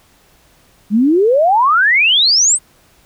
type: exponential sweep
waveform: sine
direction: up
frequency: 196.6 to 8710 Hz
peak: -8 dBFS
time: 0.9-2.59 s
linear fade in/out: 50 ms
effects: pink hiss -51 dBFS RMS until 3.05 s